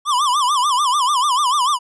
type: tone with vibrato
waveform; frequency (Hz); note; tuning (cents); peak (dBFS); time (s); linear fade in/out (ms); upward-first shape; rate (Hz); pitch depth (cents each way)
square; 1084; C#6; -39; -15; 0.05-1.79; 50; sine; 6.8; 190
effects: resampled to 24000 Hz